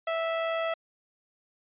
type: tone with amplitude modulation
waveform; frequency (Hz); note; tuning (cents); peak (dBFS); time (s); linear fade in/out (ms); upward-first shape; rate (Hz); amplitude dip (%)
sawtooth; 657; E5; -6; -22; 0.07-0.74; 5; sine; 101; 25
effects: resampled to 8000 Hz